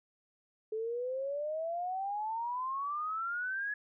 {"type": "exponential sweep", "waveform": "sine", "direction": "up", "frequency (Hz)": [430.3, 1700], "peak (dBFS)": -33, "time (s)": [0.72, 3.74], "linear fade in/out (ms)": 5, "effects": []}